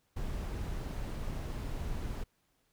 brown noise, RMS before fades -37 dBFS, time 0.16-2.24 s, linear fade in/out 10 ms, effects pink hiss -75 dBFS RMS until 2.72 s

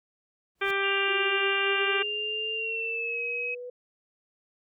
pink noise with exponential growth, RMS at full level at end -42 dBFS, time 0.55-0.71 s, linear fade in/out 5 ms, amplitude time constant 33 ms
harmonic tone, 394.2 Hz, G4, 10 cents sharp, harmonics 1 / 2 / 3 / 4 / 5 / 6 / 7 / 8 / 9, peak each -30 / -38 / -33 / -30 / -36 / -31 / -43 / -39 / -44 dBFS, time 0.61-2.03 s, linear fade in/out 10 ms
sine tone with pitch glide, 2794 to 2547 Hz, F7 to D#7, 0 to +40 cents, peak -29 dBFS, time 0.83-3.55 s, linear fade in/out 10 ms, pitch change -160 cents, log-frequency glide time 2.54-3.2 s
sine linear sweep, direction up, 370 to 495.8 Hz, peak -36 dBFS, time 1.08-3.7 s, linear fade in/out 5 ms
effects none

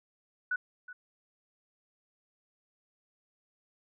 sine tone with echo, 1479 Hz, F#6, 1 cent flat, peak -28 dBFS, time 0.51-0.56 s, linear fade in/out 5 ms, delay 370 ms, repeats 1, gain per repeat -15 dB, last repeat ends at 0.93 s, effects none

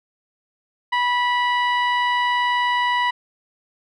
15% pulse tone with low-pass filter, 979 Hz, B5, 15 cents flat, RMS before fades -20 dBFS, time 0.92-3.11 s, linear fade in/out 10 ms, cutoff 2100 Hz, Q 0.66, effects none

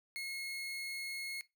30% pulse tone, 2165 Hz, C#7, 41 cents flat, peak -36 dBFS, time 0.16-1.41 s, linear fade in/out 0 ms, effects noise-tail reverb RT60 0.2 s tail -18 dB re dry

